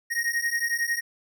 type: beating tone pair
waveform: square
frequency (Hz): 1864.7 / 1875.7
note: A#6 / A#6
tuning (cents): 0 / +10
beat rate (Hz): 11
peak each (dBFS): -28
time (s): 0.1-1.01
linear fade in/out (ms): 20
effects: none